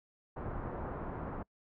pink low-pass noise, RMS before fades -40 dBFS, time 0.36-1.43 s, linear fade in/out 10 ms, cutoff 1300 Hz, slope 24 dB/octave, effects noise-tail reverb RT60 0.1 s tail -26 dB re dry

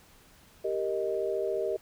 sine chord, Eb major, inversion first, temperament equal, 392 / 466.2 / 622.3 Hz, G4 / Bb4 / Eb5, 0 / 0 / 0 cents, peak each -31 / -33 / -32 dBFS, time 0.64-1.77 s, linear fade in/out 10 ms, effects pink hiss -58 dBFS RMS until 1.81 s

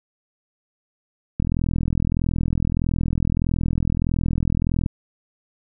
click train, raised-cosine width 5 ms, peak -9 dBFS, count 145, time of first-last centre 1.4-4.862 s, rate 41.6 Hz, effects none

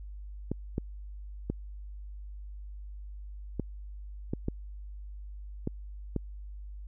clicks, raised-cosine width 3 ms, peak -17 dBFS, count 8, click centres 0.516 / 0.781 / 1.5 / 3.597 / 4.335 / 4.484 / 5.674 / 6.163 s, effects added 50 Hz sine -40 dBFS peak until 6.87 s

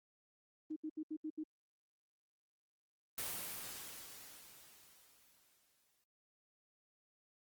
sine tone bursts, 311.1 Hz, D#4, in tune, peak -39 dBFS, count 6, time 0.7-1.438 s, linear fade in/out 10 ms, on 63 ms, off 72 ms
white noise with exponential decay, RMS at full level -40 dBFS, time 3.18-6.04 s, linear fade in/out 1 ms, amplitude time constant 620 ms
effects Opus 24 kbps

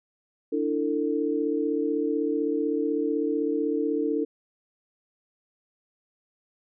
sine chord, D suspended second, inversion none, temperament equal with one note detuned, 293.7 / 329.6 / 448.5 Hz, D4 / E4 / A4, 0 / 0 / +33 cents, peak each -27 / -29 / -27 dBFS, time 0.52-4.25 s, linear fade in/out 10 ms, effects none

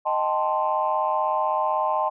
sine chord, A half-diminished seventh, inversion second, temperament equal, 622.3 / 784 / 880 / 1046.5 Hz, Eb5 / G5 / A5 / C6, 0 / 0 / 0 / 0 cents, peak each -26 / -27 / -25 / -25 dBFS, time 0.05-2.1 s, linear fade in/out 20 ms, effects tanh soft clip ceiling -11 dBFS

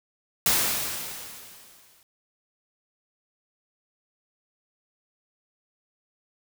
white noise with exponential decay, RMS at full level -20 dBFS, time 0.46-2.03 s, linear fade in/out 1 ms, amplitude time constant 340 ms, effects none

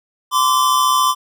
square tone pair together, 1028 / 1162 Hz, C6 / D6, -31 / -19 cents, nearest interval major second, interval 212 cents, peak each -16 dBFS, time 0.31-1.15 s, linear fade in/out 50 ms, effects none

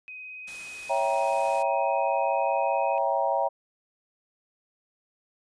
sine tone with vibrato, 2512 Hz, D#7, 16 cents sharp, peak -38 dBFS, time 0.08-2.98 s, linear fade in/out 0 ms, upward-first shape sine, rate 18 Hz, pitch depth 11 cents each way
white noise, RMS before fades -44 dBFS, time 0.47-1.63 s, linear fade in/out 10 ms
sine chord, C# diminished seventh, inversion none, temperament equal with one note detuned, 554.4 / 659.3 / 784 / 942.6 Hz, C#5 / E5 / G5 / Bb5, 0 / 0 / 0 / +19 cents, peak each -28 dBFS, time 0.89-3.49 s, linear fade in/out 20 ms
effects resampled to 22050 Hz

